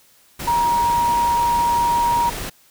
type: tone in noise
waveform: sine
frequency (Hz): 946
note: A#5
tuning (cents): +25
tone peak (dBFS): -15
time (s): 0.47-2.3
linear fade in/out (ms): 10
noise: pink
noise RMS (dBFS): -29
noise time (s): 0.39-2.5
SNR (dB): +11
effects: white hiss -54 dBFS RMS until 2.7 s